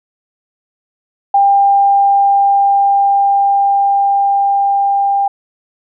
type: tone with level ramp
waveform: sine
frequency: 797 Hz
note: G5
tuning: 28 cents sharp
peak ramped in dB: -6 to -10 dBFS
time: 1.34-5.28 s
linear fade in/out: 5 ms
effects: none